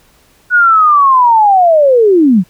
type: linear sweep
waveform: sine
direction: down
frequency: 1478 to 164.7 Hz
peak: -4 dBFS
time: 0.5-2.44 s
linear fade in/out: 50 ms
effects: pink hiss -49 dBFS RMS until 2.49 s